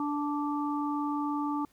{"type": "harmonic tone", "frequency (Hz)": 292.3, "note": "D4", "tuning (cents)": -8, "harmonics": [1, 3, 4], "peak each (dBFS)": [-30, -35, -36], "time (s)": [0, 1.65], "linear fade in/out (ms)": 2, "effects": ["pink hiss -66 dBFS RMS until 1.72 s"]}